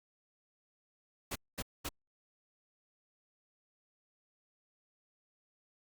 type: noise bursts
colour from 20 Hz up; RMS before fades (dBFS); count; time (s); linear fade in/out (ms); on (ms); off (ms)
pink; -38; 3; 1.31-1.891; 10; 47; 220
effects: Opus 48 kbps